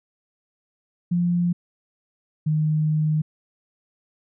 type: tone pair in turn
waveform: sine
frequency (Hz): 174.61 / 154.2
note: F3 / D#3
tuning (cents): 0 / -15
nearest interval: major second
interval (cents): 215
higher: first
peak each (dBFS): -18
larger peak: neither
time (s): 1.11-1.53 / 2.46-3.22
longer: second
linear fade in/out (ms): 10
effects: none